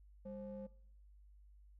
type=ring-modulated tone; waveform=triangle; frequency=164.81 Hz; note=E3; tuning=in tune; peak=-40 dBFS; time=0.25-0.67 s; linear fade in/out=10 ms; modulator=365 Hz; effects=noise-tail reverb RT60 0.6 s tail -20 dB re dry + added 50 Hz sine -59 dBFS peak until 1.79 s